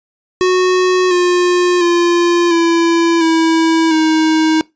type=tone with pitch steps; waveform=square; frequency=367.4 / 356.5 / 346 / 335.7 / 325.8 / 316.2 Hz; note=F#4 / F4 / F4 / E4 / E4 / D#4; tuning=-12 / +36 / -16 / +32 / -20 / +28 cents; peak=-10 dBFS; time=0.41-4.61 s; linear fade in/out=0 ms; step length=700 ms; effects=noise-tail reverb RT60 0.2 s tail -22 dB re dry + resampled to 16000 Hz